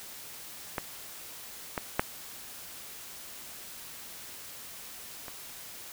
clicks, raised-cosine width 0.5 ms, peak -15 / -15 / -8 / -26 dBFS, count 4, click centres 0.782 / 1.778 / 1.995 / 5.282 s, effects white hiss -45 dBFS RMS until 5.92 s

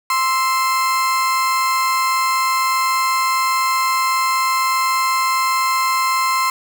35% pulse tone pair together, 1046.5 / 1318.5 Hz, C6 / E6, 0 / 0 cents, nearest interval major third, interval 400 cents, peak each -14 / -23 dBFS, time 0.1-6.5 s, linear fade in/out 2 ms, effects none

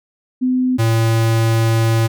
sine / square tone pair in turn, 254.4 / 113.32 Hz, C4 / A#2, -48 / -49 cents, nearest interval octave + major second, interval 1401 cents, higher first, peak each -13 dBFS, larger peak neither, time 0.41-0.78 / 0.78-2.08 s, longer second, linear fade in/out 20 ms, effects none

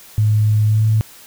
sine tone with pitch glide, 106.9 to 109.4 Hz, A2 to A2, -49 to -9 cents, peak -11 dBFS, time 0.18-1.01 s, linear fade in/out 0 ms, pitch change +40 cents, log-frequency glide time 0.66-0.85 s, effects white hiss -42 dBFS RMS until 1.26 s

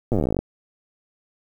slowing click train, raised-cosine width 2 ms, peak -9 dBFS, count 20, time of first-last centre 0.12-0.39 s, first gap 8 ms, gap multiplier 1.06, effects 8-bit

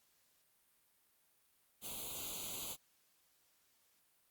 white noise with comb filter, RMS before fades -44 dBFS, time 1.81-2.77 s, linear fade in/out 50 ms, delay 0.28 ms, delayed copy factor +0.95, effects white hiss -74 dBFS RMS until 4.3 s + Opus 48 kbps

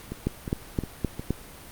two click trains, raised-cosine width 3 ms, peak -11 / -19 dBFS, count 5 / 4, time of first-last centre 0.27-1.306 / 0.12-1.195 s, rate 3.86 / 2.79 Hz, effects pink hiss -45 dBFS RMS until 1.71 s + Opus 48 kbps

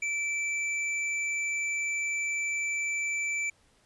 square tone, 2326 Hz, D7, 17 cents flat, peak -29 dBFS, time 0.02-3.5 s, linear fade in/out 5 ms, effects pink hiss -65 dBFS RMS until 3.85 s + resampled to 24000 Hz

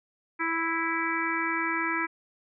harmonic tone, 329.6 Hz, E4, in tune, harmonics 1 / 3 / 4 / 5 / 6 / 7, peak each -33 / -33 / -33 / -33 / -33 / -33 dBFS, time 0.39-2.07 s, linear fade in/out 20 ms, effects none

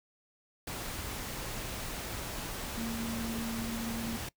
sine tone in noise, 228.4 Hz, A#3, 35 cents flat, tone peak -35 dBFS, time 2.77-4.17 s, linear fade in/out 5 ms, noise pink, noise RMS -39 dBFS, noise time 0.67-4.29 s, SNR +1 dB, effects noise-tail reverb RT60 0.1 s tail -22 dB re dry

